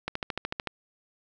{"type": "click train", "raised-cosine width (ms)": 0.3, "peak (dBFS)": -14, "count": 9, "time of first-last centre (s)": [0.08, 0.673], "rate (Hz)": 13.5, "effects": []}